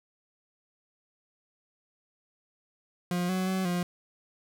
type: tone with pitch steps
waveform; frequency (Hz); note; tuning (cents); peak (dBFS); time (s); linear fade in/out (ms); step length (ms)
40% pulse; 177.2 / 186.1 / 188.4 / 176.9; F3 / F#3 / F#3 / F3; +25 / +10 / +32 / +23; -26; 3.11-3.83; 2; 180
effects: none